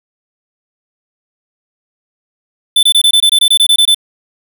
square tone bursts, 3520 Hz, A7, in tune, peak -6 dBFS, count 13, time 2.76-3.946 s, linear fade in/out 5 ms, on 70 ms, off 23 ms, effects none

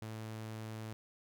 sawtooth tone, 110 Hz, A2, in tune, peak -38 dBFS, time 0.02-0.93 s, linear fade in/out 0 ms, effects none

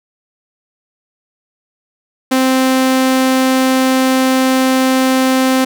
sawtooth tone, 260.9 Hz, C4, 5 cents flat, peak -6 dBFS, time 2.31-5.65 s, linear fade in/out 10 ms, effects none

